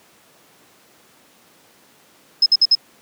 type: tone bursts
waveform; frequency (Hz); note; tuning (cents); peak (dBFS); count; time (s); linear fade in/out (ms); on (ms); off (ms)
sine; 5140; E8; -45; -9; 4; 2.42-2.752; 5; 41; 56
effects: pink hiss -52 dBFS RMS until 3.01 s + high-pass 200 Hz 12 dB/octave